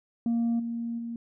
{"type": "tone with level steps", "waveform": "sine", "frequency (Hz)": 233.1, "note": "A#3", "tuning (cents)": 0, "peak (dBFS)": [-21, -29, -32], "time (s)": [0.26, 1.16], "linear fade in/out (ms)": 2, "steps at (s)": [0.59, 0.98], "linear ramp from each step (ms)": 10, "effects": ["tanh soft clip ceiling -22 dBFS"]}